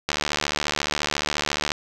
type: click train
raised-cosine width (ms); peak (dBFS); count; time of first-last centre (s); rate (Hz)
0.2; -5; 122; 0.09-1.719; 74.3
effects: none